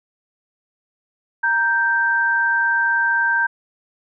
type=tone pair together; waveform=sine; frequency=932.3 / 1568 Hz; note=A#5 / G6; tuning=0 / 0 cents; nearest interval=major sixth; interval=900 cents; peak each=-22 / -16 dBFS; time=1.43-3.47 s; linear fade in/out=10 ms; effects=none